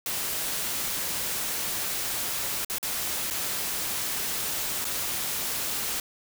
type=noise with dropouts; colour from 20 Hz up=white; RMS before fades=-30 dBFS; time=0.06-6 s; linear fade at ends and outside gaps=2 ms; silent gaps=2.648-2.698 / 2.784-2.828 / 3.302-3.308 / 4.845-4.851 s; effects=none